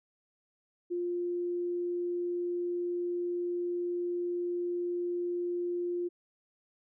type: tone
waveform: sine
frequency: 351 Hz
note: F4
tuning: 9 cents sharp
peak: -30 dBFS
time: 0.9-6.09 s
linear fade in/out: 20 ms
effects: none